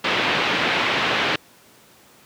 white low-pass noise, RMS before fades -21 dBFS, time 0.04-1.36 s, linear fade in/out 5 ms, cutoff 3200 Hz, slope 24 dB/octave, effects pink hiss -51 dBFS RMS until 2.25 s + high-pass 150 Hz 12 dB/octave

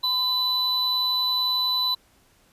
triangle tone pair together, 1011 / 3989 Hz, B5 / B7, +40 / +17 cents, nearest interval 2 octaves, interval 2377 cents, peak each -28 / -20 dBFS, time 0.03-1.95 s, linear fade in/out 10 ms, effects pink hiss -60 dBFS RMS until 2.52 s + resampled to 32000 Hz

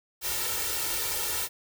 white noise with comb filter, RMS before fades -30 dBFS, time 0.21-1.49 s, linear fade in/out 50 ms, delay 2.2 ms, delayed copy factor +0.9, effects none

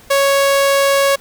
sawtooth tone, 554.4 Hz, C#5, in tune, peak -7 dBFS, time 0.1-1.16 s, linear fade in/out 10 ms, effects pink hiss -44 dBFS RMS until 1.2 s

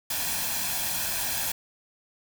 white noise with comb filter, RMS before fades -29 dBFS, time 0.1-1.52 s, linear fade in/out 5 ms, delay 1.2 ms, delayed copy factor +0.6, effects none

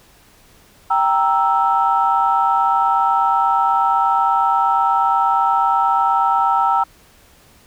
sine chord, E diminished, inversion first, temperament equal, 784 / 932.3 / 1318.5 Hz, G5 / Bb5 / E6, 0 / 0 / 0 cents, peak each -17 dBFS, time 0.9-6.84 s, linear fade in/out 10 ms, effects tanh soft clip ceiling -3 dBFS + pink hiss -50 dBFS RMS until 7.66 s

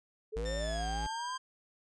sine linear sweep, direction up, 422.8 to 1046.5 Hz, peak -36 dBFS, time 0.32-1.38 s, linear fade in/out 20 ms
square tone, 55 Hz, A1, in tune, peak -36 dBFS, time 0.36-1.07 s, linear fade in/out 5 ms
15% pulse tone with pitch glide, 1800 to 1594.4 Hz, A6 to G6, +39 to +29 cents, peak -35 dBFS, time 0.45-1.38 s, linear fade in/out 10 ms, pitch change -210 cents, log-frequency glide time 0.59-0.87 s
effects resampled to 22050 Hz

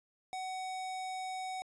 square tone, 750 Hz, F#5, 23 cents sharp, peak -38 dBFS, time 0.33-1.62 s, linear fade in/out 0 ms, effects resampled to 22050 Hz

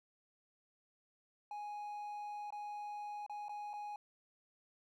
triangle tone with dropouts, 830.6 Hz, G#5, in tune, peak -40 dBFS, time 1.51-3.96 s, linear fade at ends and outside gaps 2 ms, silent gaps 2.505-2.524 / 3.264-3.296 / 3.484-3.493 / 3.733-3.737 s, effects none

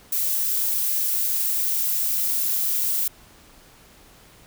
violet noise, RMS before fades -23 dBFS, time 0.12-3.08 s, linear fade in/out 5 ms, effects pink hiss -51 dBFS RMS until 4.46 s

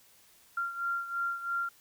sine beating tone pair, 1383 / 1386 Hz, F6 / F6, -17 / -14 cents, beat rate 3 Hz, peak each -32 / -37 dBFS, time 0.57-1.69 s, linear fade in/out 5 ms, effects white hiss -61 dBFS RMS until 1.8 s

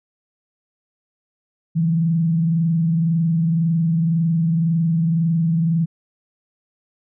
sine tone with frequency modulation, 164.9 Hz, E3, 1 cent sharp, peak -15 dBFS, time 1.75-5.86 s, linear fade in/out 20 ms, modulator 21.9 Hz, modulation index 0.36, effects none

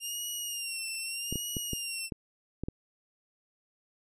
15% pulse tone with vibrato, 2794 Hz, F7, in tune, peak -27 dBFS, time 0-2.1 s, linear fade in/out 50 ms, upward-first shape sine, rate 0.82 Hz, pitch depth 69 cents each way
clicks, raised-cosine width 3 ms, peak -21 dBFS, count 7, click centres 1.326 / 1.357 / 1.568 / 1.733 / 2.122 / 2.636 / 2.685 s
effects resampled to 32000 Hz

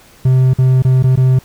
triangle tone with dropouts, 129.5 Hz, C3, 17 cents flat, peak -5 dBFS, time 0.25-1.39 s, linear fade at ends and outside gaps 5 ms, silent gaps 0.536-0.585 / 0.823-0.848 / 1.027-1.039 / 1.158-1.173 s, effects pink hiss -44 dBFS RMS until 1.44 s

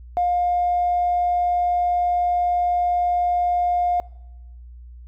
triangle tone with tanh clipping, 709 Hz, F5, 26 cents sharp, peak -17 dBFS, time 0.17-4 s, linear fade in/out 0 ms, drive 4 dB, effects noise-tail reverb RT60 0.9 s tail -23 dB re dry + added 60 Hz sine -38 dBFS peak until 5.07 s

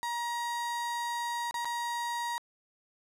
35% pulse tone with dropouts, 948 Hz, A#5, 29 cents sharp, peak -30 dBFS, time 0.03-2.38 s, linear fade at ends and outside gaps 0 ms, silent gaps 1.51-1.542 / 1.647-1.654 s, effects low-pass 12000 Hz 12 dB/octave

